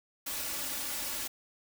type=noise with comb filter; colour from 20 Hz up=white; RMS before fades=-36 dBFS; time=0.26-1.28 s; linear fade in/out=10 ms; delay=3.5 ms; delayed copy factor=+0.65; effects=none